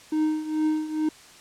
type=tone with tremolo; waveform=triangle; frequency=310 Hz; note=D#4; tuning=6 cents flat; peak=-17 dBFS; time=0.12-1.09 s; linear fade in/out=5 ms; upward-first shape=triangle; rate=2.3 Hz; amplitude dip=80%; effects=white hiss -49 dBFS RMS until 1.4 s + low-pass 8000 Hz 12 dB/octave